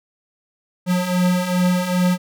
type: beating tone pair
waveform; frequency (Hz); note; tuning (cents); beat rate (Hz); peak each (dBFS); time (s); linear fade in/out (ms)
square; 178.6 / 181.1; F3 / F#3; +39 / -37; 2.5; -23 / -18; 0.86-2.18; 50
effects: none